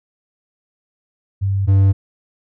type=tone pair in turn; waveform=sine / triangle; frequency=98 / 97.44 Hz; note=G2 / G2; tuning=0 / -10 cents; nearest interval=unison; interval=10 cents; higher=first; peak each=-15 / -7 dBFS; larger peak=second; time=1.41-1.67 / 1.67-1.93 s; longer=neither; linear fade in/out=20 ms; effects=none